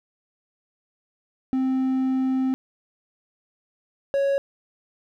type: tone pair in turn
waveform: triangle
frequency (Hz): 261.6 / 554.3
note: C4 / C#5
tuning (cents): 0 / 0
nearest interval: octave + minor second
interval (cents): 1300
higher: second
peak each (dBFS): -18 / -17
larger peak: second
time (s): 1.53-2.54 / 4.14-4.38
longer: first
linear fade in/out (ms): 0
effects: none